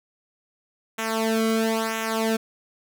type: tone with flanger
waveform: sawtooth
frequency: 223.1 Hz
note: A3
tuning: 24 cents sharp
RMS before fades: -24 dBFS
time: 0.98-2.37 s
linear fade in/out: 10 ms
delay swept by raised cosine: 0.21 to 1.15 ms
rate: 1 Hz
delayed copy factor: -0.85
effects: none